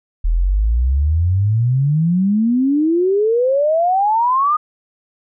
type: exponential sweep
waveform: sine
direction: up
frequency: 38.76 to 1244.5 Hz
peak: -12 dBFS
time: 0.24-4.57 s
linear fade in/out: 10 ms
effects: none